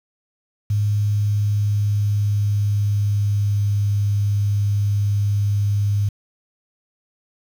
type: tone with pitch glide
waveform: sine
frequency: 103.8 to 101.96 Hz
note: G#2 to G#2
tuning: 0 to -31 cents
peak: -16 dBFS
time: 0.7-6.09 s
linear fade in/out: 5 ms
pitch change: -31 cents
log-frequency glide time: 0.88-3.82 s
effects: 7-bit